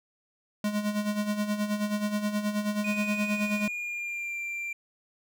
square tone with tremolo, 208.6 Hz, G#3, 8 cents sharp, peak -25 dBFS, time 0.64-3.68 s, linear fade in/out 2 ms, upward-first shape sine, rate 9.4 Hz, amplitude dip 65%
triangle tone with pitch glide, 2478 to 2366 Hz, D#7 to D7, -8 to +12 cents, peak -30 dBFS, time 2.84-4.73 s, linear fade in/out 5 ms, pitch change -80 cents, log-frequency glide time 3.27-4.39 s
effects none

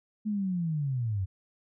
sine linear sweep, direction down, 216.8 to 89.8 Hz, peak -27 dBFS, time 0.25-1.26 s, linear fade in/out 20 ms, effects none

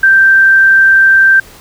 sine tone, 1568 Hz, G6, in tune, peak -3 dBFS, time 0.03-1.4 s, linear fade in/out 5 ms, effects pink hiss -37 dBFS RMS until 1.6 s

